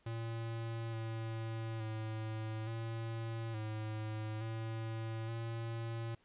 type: tone with pitch steps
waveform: square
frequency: 114.5 / 112.8 / 109.7 / 113.9 / 108.4 / 112.4 / 114.8 Hz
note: A#2 / A2 / A2 / A#2 / A2 / A2 / A#2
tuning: -31 / +44 / -5 / -40 / -25 / +37 / -26 cents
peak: -39 dBFS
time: 0.06-6.15 s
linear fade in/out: 5 ms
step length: 870 ms
effects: pink hiss -71 dBFS RMS until 6.24 s + resampled to 8000 Hz